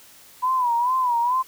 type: tone with vibrato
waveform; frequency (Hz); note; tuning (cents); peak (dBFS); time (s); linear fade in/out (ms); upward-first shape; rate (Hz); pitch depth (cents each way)
sine; 986; B5; -3; -18; 0.42-1.43; 20; sine; 2.3; 96
effects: white hiss -49 dBFS RMS until 1.47 s